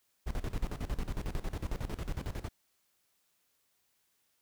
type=noise with tremolo; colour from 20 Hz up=brown; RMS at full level=-33 dBFS; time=0.26-2.49 s; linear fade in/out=20 ms; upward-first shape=square; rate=11 Hz; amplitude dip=80%; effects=white hiss -75 dBFS RMS until 4.41 s